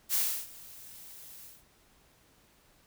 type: noise with ADSR envelope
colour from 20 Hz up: blue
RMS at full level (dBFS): -27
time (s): 0.09-1.64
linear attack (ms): 52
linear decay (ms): 320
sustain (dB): -22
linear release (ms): 190
effects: pink hiss -64 dBFS RMS until 2.86 s